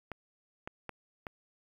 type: clicks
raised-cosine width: 0.5 ms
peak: -24 dBFS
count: 4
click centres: 0.117 / 0.675 / 0.893 / 1.268 s
effects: 9-bit

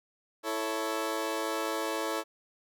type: chord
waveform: 20% pulse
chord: A major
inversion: second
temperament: equal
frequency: 329.6 / 440 / 554.4 Hz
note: E4 / A4 / C#5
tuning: 0 / 0 / 0 cents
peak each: -30 dBFS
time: 0.43-2.24 s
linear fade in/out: 50 ms
effects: none

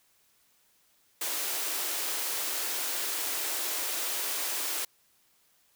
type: high-pass noise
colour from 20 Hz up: white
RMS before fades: -32 dBFS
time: 1.21-4.85 s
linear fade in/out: 5 ms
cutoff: 290 Hz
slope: 48 dB/octave
effects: white hiss -67 dBFS RMS until 5.75 s

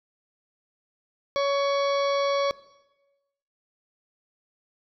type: harmonic tone with a mistuned harmonic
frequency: 560 Hz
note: C#5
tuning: 18 cents sharp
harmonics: 1 / 2 / 3 / 4 / 6 / 7 / 8 / 9 / 10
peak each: -23 / -28 / -42 / -35 / -37 / -44 / -39 / -52 / -44 dBFS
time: 1.36-2.51 s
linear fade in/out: 0 ms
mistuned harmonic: 7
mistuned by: +49 cents
effects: noise-tail reverb RT60 1.0 s tail -18 dB re dry

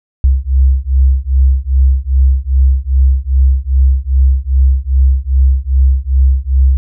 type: beating tone pair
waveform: sine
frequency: 65 / 67.5 Hz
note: C2 / C#2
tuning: -11 / -45 cents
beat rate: 2.5 Hz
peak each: -10 dBFS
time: 0.24-6.77 s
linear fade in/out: 0 ms
effects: none

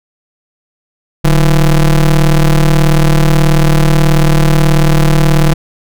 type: ring-modulated tone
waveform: square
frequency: 84.3 Hz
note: E2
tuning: 39 cents sharp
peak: -3 dBFS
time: 1.24-5.54 s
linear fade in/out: 10 ms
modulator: 65.1 Hz
effects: none

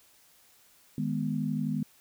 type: chord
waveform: sine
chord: G# minor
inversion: second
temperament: equal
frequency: 155.56 / 207.7 / 246.9 Hz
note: D#3 / G#3 / B3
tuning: 0 / 0 / 0 cents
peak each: -32 dBFS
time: 0.98-1.83 s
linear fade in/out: 2 ms
effects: white hiss -61 dBFS RMS until 2 s

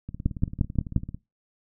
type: two click trains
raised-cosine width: 5 ms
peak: -22 / -9 dBFS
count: 20 / 5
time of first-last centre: 0.09-1.146 / 0.26-0.963 s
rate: 18 / 5.69 Hz
effects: noise-tail reverb RT60 0.2 s tail -20 dB re dry

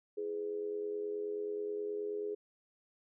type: tone with amplitude modulation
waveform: sine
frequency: 417.5 Hz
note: G#4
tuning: 9 cents sharp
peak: -32 dBFS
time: 0.17-2.35 s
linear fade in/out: 10 ms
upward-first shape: sine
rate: 89.4 Hz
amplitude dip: 65%
effects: none

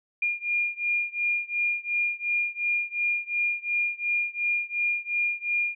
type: beating tone pair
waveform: sine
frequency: 2414 / 2416.8 Hz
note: D7 / D7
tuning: +47 / +49 cents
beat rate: 2.8 Hz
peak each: -27 / -28 dBFS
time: 0.22-5.75 s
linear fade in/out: 5 ms
effects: none

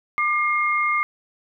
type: tone pair together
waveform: sine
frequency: 1197 / 2133 Hz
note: D6 / C7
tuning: +33 / +33 cents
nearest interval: minor seventh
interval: 1000 cents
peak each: -21 dBFS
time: 0.18-1.03 s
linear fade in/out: 0 ms
effects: none

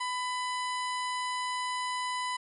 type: harmonic tone with a mistuned harmonic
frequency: 999 Hz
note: B5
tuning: 20 cents sharp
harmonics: 1 / 2 / 3 / 4 / 5 / 7 / 8 / 9 / 10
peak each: -32 / -38 / -42 / -44 / -46 / -49 / -50 / -51 / -52 dBFS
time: 0-2.37 s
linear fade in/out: 10 ms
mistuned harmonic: 8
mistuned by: +32 cents
effects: none

